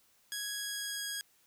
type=tone with pitch glide; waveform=10% pulse; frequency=1661.2 to 1648.8 Hz; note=G#6 to G#6; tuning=0 to -13 cents; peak=-27 dBFS; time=0.32-1.21 s; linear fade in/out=0 ms; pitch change=-13 cents; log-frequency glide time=0.55-1.09 s; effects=white hiss -68 dBFS RMS until 1.46 s